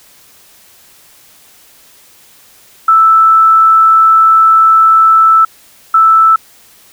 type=tone bursts at uneven times; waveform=sine; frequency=1318.5 Hz; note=E6; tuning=in tune; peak=-3 dBFS; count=2; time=2.88-5.45 / 5.94-6.36 s; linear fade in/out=5 ms; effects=white hiss -43 dBFS RMS until 6.92 s